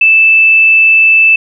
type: tone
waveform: sine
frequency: 2637 Hz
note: E7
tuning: in tune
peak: -3 dBFS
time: 0.01-1.36 s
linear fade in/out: 5 ms
effects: none